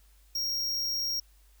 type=tone; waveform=square; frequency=5588 Hz; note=F8; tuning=in tune; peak=-29 dBFS; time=0.35-1.2 s; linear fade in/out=5 ms; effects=added 50 Hz sine -57 dBFS peak until 1.6 s + white hiss -66 dBFS RMS until 1.6 s